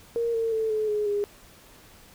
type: tone with pitch steps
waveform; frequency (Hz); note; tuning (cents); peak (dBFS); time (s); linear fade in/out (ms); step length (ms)
sine; 466.2 / 454.2 / 442.6 / 431.2 / 420.2 / 409.4; A#4 / A#4 / A4 / A4 / G#4 / G#4; 0 / -45 / +10 / -35 / +20 / -25; -23; 0.16-1.24; 0; 180
effects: pink hiss -52 dBFS RMS until 2.14 s